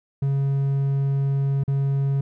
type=tone with dropouts; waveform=triangle; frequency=138.1 Hz; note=C#3; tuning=6 cents flat; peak=-17 dBFS; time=0.22-2.21 s; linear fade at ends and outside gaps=5 ms; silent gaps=1.637-1.678 s; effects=none